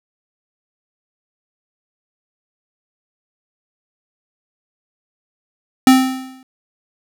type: tone with exponential decay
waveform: square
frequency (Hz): 260.6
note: C4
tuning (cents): -7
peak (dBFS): -4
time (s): 5.87-6.43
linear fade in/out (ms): 2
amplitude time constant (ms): 120
effects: none